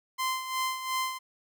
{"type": "tone with tremolo", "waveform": "sawtooth", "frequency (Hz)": 1038, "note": "C6", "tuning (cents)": -14, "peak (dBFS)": -23, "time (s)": [0.18, 1.19], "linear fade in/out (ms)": 20, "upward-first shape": "sine", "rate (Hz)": 2.8, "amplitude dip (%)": 65, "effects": []}